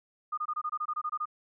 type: tone bursts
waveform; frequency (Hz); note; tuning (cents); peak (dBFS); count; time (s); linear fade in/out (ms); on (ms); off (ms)
sine; 1224; D#6; -29; -29; 12; 0.32-1.256; 10; 56; 24
effects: none